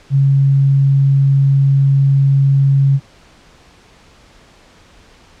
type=tone; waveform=sine; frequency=137.7 Hz; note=C#3; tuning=11 cents flat; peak=-8 dBFS; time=0.1-3 s; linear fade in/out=50 ms; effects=pink hiss -46 dBFS RMS until 5.4 s + low-pass 6000 Hz 12 dB/octave